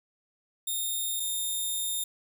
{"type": "tone pair in turn", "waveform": "5% pulse", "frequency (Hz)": [3668, 3648], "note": ["A#7", "A#7"], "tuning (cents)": [-29, -38], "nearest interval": "unison", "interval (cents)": 9, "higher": "first", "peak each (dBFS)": [-21, -21], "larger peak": "neither", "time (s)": [[0.67, 1.2], [1.2, 2.04]], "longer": "second", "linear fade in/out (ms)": 5, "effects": ["9-bit"]}